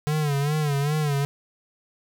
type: tone with vibrato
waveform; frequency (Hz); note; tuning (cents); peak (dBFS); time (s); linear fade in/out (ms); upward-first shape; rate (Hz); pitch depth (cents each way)
square; 146.83; D3; 0; -22; 0.07-1.25; 0; sine; 2.5; 91
effects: none